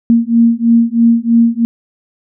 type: beating tone pair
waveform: sine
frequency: 230.6 / 233.7 Hz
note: A#3 / A#3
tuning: -19 / +5 cents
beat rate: 3.1 Hz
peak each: -10 dBFS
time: 0.1-1.65 s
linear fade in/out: 0 ms
effects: none